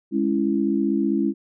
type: chord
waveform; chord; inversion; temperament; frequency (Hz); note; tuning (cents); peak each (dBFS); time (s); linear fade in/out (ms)
sine; C# minor; second; just; 207.9 / 277.2 / 332.6; G#3 / C#4 / E4; +2 / 0 / +16; -23; 0.11-1.34; 50
effects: none